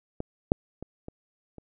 clicks, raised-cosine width 2 ms, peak -18 / -6 / -24 / -25 / -30 dBFS, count 5, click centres 0.204 / 0.519 / 0.826 / 1.084 / 1.583 s, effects none

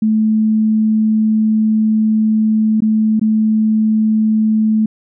sine tone with dropouts, 217.5 Hz, A3, 20 cents flat, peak -10 dBFS, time 0.02-4.86 s, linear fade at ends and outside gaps 5 ms, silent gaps 2.805-2.82 / 3.196-3.213 s, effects none

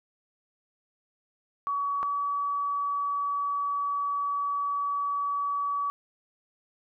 sine tone pair in turn, 1132 / 1140.5 Hz, C#6 / C#6, +36 / +49 cents, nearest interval unison, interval 13 cents, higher second, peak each -26 dBFS, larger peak neither, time 1.67-2.03 / 2.03-5.9 s, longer second, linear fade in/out 0 ms, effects none

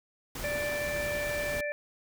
pink noise, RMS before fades -38 dBFS, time 0.35-1.61 s, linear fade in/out 5 ms
harmonic tone, 587.3 Hz, D5, in tune, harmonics 1 / 3 / 4, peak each -32 / -36 / -38 dBFS, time 0.44-1.72 s, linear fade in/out 0 ms
effects none

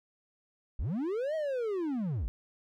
triangle linear two-way sweep, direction up then down, 38.89 to 646 to 38.89 Hz, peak -28 dBFS, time 0.79-2.28 s, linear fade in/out 0 ms, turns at 1.35 s, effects none

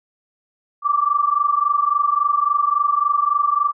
sine tone pair together, 1155.4 / 1179 Hz, D6 / D6, -29 / +6 cents, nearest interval unison, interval 35 cents, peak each -18 dBFS, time 0.82-3.73 s, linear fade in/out 50 ms, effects none

